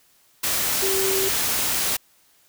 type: tone in noise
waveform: sine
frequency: 386.2 Hz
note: G4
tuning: 26 cents flat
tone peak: -23 dBFS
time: 0.82-1.29 s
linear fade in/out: 10 ms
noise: white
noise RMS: -23 dBFS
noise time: 0.43-1.97 s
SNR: -3 dB
effects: white hiss -59 dBFS RMS until 2.48 s